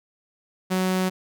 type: tone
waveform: sawtooth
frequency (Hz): 185.9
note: F#3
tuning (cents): +8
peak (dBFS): -17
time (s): 0.7-1.1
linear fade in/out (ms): 20
effects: none